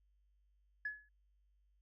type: tone with exponential decay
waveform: sine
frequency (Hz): 1700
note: G#6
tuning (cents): +40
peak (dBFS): -34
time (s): 0.85-1.09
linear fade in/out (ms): 5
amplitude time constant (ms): 52
effects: tanh soft clip ceiling -30 dBFS + added 50 Hz sine -70 dBFS peak until 1.81 s